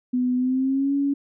sine tone with pitch glide, 250 to 280.6 Hz, B3 to C#4, +21 to +21 cents, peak -19 dBFS, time 0.13-1.14 s, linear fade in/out 10 ms, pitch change +200 cents, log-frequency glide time 0.36-0.94 s, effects none

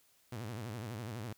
sawtooth tone with vibrato, 112.7 Hz, A2, 42 cents sharp, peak -36 dBFS, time 0.32-1.33 s, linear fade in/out 5 ms, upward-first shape sine, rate 12 Hz, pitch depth 180 cents each way, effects white hiss -69 dBFS RMS until 1.37 s

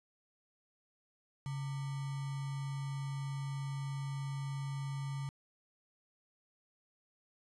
sine tone with sample-and-hold, 138.4 Hz, C#3, 2 cents flat, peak -36 dBFS, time 1.46-5.29 s, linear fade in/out 0 ms, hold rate 1050 Hz, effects resampled to 24000 Hz

